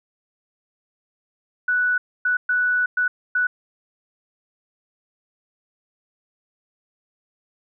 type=tone bursts at uneven times; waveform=sine; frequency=1480 Hz; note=F#6; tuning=in tune; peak=-17 dBFS; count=5; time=1.68-1.98 / 2.25-2.37 / 2.49-2.86 / 2.97-3.08 / 3.35-3.47 s; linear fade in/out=5 ms; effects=none